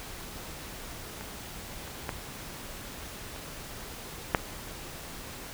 clicks, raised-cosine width 0.5 ms, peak -25 / -26 / -16 / -27 / -6 dBFS, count 5, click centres 1.21 / 1.877 / 2.092 / 3.362 / 4.348 s, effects pink hiss -42 dBFS RMS until 5.53 s

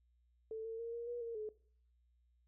sine tone with pitch steps, 442.4 / 450.7 / 463.4 / 469.5 / 480.5 / 463.1 / 428.5 Hz, A4 / A4 / A#4 / A#4 / B4 / A#4 / A4, +9 / +42 / -10 / +12 / -48 / -11 / -46 cents, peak -40 dBFS, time 0.51-1.49 s, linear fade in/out 2 ms, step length 140 ms, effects noise-tail reverb RT60 0.5 s tail -19 dB re dry + added 60 Hz sine -70 dBFS peak until 2.47 s

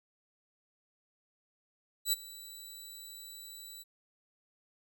15% pulse tone with ADSR envelope, 3951 Hz, B7, in tune, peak -18 dBFS, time 2.05-3.84 s, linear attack 75 ms, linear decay 22 ms, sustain -21 dB, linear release 25 ms, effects none

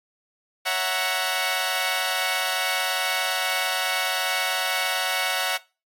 10% pulse chord, F# dominant seventh, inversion second, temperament equal, 554.4 / 659.3 / 740 / 932.3 Hz, C#5 / E5 / F#5 / A#5, 0 / 0 / 0 / 0 cents, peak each -23 / -21 / -17 / -22 dBFS, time 0.65-5.58 s, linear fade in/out 20 ms, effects noise-tail reverb RT60 0.3 s tail -21 dB re dry + AAC 64 kbps

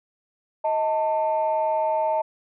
sine tone pair together, 630 / 891.6 Hz, D#5 / A5, +21 / +23 cents, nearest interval tritone, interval 602 cents, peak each -22 dBFS, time 0.64-2.22 s, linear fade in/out 10 ms, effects tanh soft clip ceiling -14 dBFS

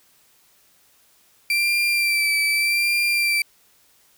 35% pulse tone with vibrato, 2349 Hz, D7, in tune, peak -16 dBFS, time 1.5-3.42 s, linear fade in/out 2 ms, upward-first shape sine, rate 0.83 Hz, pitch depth 30 cents each way, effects white hiss -58 dBFS RMS until 4.17 s

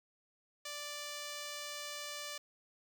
5% pulse tone, 587.3 Hz, D5, in tune, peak -30 dBFS, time 0.65-2.38 s, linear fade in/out 5 ms, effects none

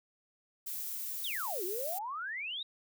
violet noise, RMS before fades -39 dBFS, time 0.66-1.99 s, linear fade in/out 10 ms
sine exponential two-way sweep, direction down then up, 3864 to 343.5 to 3864 Hz, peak -36 dBFS, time 1.24-2.63 s, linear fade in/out 5 ms, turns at 1.64 s
effects none

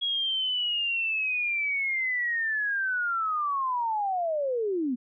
sine linear sweep, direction down, 3322 to 233.1 Hz, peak -25 dBFS, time 0.01-4.96 s, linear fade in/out 20 ms, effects none

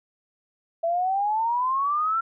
sine exponential sweep, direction up, 659.3 to 1365 Hz, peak -21 dBFS, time 0.83-2.21 s, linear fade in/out 10 ms, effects none

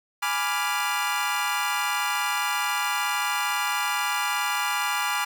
25% pulse chord, G# diminished seventh, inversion none, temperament equal, 830.6 / 987.8 / 1174.7 / 1396.9 Hz, G#5 / B5 / D6 / F6, 0 / 0 / 0 / 0 cents, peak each -26 dBFS, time 0.22-5.25 s, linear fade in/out 10 ms, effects none

